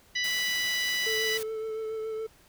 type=harmonic tone; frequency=987.8 Hz; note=B5; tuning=in tune; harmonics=2 / 3 / 4 / 5 / 6; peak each=-29 / -33 / -35 / -37 / -39 dBFS; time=0.15-1.38 s; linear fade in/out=10 ms
type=noise; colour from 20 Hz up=white; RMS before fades=-39 dBFS; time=0.24-1.43 s; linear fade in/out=2 ms
type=tone with vibrato; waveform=triangle; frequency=440 Hz; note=A4; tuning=in tune; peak=-29 dBFS; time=1.06-2.27 s; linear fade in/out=10 ms; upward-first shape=triangle; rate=7.1 Hz; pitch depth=23 cents each way
effects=pink hiss -59 dBFS RMS until 2.48 s